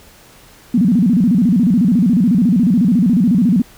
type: tone with vibrato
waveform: sine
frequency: 209.9 Hz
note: G#3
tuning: 19 cents sharp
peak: -9 dBFS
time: 0.74-3.62 s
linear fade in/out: 5 ms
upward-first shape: square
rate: 14 Hz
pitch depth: 250 cents each way
effects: pink hiss -44 dBFS RMS until 3.77 s